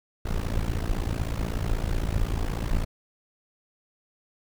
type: noise with amplitude modulation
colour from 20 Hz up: brown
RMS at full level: -23 dBFS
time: 0.25-2.85 s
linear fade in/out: 10 ms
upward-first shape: sine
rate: 56.1 Hz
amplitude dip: 90%
effects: none

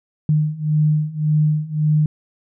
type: beating tone pair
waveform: sine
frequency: 151.5 / 153.3 Hz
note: D#3 / D#3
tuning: -46 / -25 cents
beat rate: 1.8 Hz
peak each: -19 / -17 dBFS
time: 0.29-2.06 s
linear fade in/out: 2 ms
effects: none

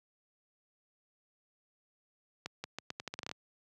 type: accelerating click train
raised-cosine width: 0.2 ms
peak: -21 dBFS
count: 12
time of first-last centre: 2.46-3.314 s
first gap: 180 ms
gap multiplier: 0.81
effects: high-pass 100 Hz 12 dB/octave

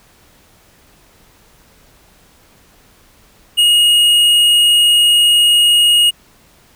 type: tone with hard clipping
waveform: sine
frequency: 2873 Hz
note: F7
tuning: 48 cents sharp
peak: -9 dBFS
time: 3.57-6.11 s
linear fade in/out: 20 ms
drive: 8 dB
effects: pink hiss -49 dBFS RMS until 6.75 s

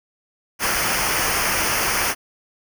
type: noise with comb filter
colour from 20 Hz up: pink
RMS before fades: -21 dBFS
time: 0.59-2.15 s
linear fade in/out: 50 ms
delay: 0.26 ms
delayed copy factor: -0.75
effects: none

